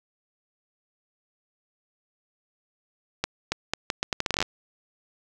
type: accelerating click train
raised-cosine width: 0.2 ms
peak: -7 dBFS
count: 15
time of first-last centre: 3.24-4.426 s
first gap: 280 ms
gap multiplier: 0.77
effects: none